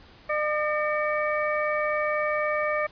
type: harmonic tone with a mistuned harmonic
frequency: 604 Hz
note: D5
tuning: 48 cents sharp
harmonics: 1 / 2 / 3 / 4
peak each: -26 / -29 / -31 / -32 dBFS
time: 0.29-2.87 s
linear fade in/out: 10 ms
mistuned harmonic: 4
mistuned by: -100 cents
effects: pink hiss -52 dBFS RMS until 2.91 s + resampled to 11025 Hz